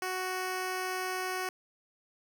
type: tone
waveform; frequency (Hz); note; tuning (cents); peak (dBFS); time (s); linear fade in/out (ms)
10% pulse; 370.7; F#4; +3; -24; 0.02-1.49; 2
effects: none